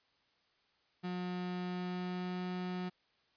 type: tone with pitch glide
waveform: 35% pulse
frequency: 180 to 181.46 Hz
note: F#3 to F#3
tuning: -47 to -33 cents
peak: -35 dBFS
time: 1.03-2.9 s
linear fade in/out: 20 ms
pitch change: +14 cents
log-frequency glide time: 1.67-2.47 s
effects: white hiss -73 dBFS RMS until 3.36 s + resampled to 11025 Hz